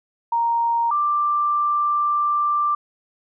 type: tone pair in turn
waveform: sine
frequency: 932.3 / 1180.1 Hz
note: A#5 / D6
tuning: 0 / +8 cents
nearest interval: major third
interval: 408 cents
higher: second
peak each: -17 dBFS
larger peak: neither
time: 0.32-0.91 / 0.91-2.75 s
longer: second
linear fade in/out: 5 ms
effects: none